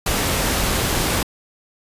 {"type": "noise", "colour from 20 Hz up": "pink", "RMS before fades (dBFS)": -20, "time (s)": [0.06, 1.23], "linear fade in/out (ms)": 5, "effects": ["resampled to 32000 Hz"]}